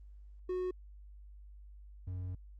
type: tone pair in turn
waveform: triangle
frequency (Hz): 366.1 / 91.53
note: F#4 / F#2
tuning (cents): -18 / -18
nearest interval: 2 octaves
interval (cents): 2400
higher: first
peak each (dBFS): -31 / -35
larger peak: first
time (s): 0.49-0.71 / 2.07-2.35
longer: second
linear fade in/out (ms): 5
effects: added 50 Hz sine -50 dBFS peak until 2.59 s + Opus 32 kbps